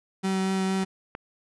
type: tone with vibrato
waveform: 35% pulse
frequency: 190.5 Hz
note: G3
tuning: 49 cents flat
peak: -22 dBFS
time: 0.23-0.85 s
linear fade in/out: 20 ms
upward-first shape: triangle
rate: 4.3 Hz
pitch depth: 10 cents each way
type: clicks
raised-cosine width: 0.5 ms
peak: -24 / -20 dBFS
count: 2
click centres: 0.834 / 1.151 s
effects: resampled to 24000 Hz